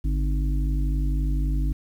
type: harmonic tone with a mistuned harmonic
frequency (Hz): 51.91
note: G#1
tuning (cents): 0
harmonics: 1 / 3 / 5 / 6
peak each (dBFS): -21 / -31 / -35 / -37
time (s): 0.04-1.73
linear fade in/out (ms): 10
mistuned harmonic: 3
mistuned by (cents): -140
effects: 9-bit